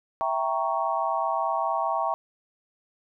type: chord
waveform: sine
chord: E diminished seventh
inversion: none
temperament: equal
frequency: 659.3 / 784 / 932.3 / 1108.7 Hz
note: E5 / G5 / Bb5 / Db6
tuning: 0 / 0 / 0 / 0 cents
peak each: -29 dBFS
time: 0.21-2.14 s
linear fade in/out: 0 ms
effects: none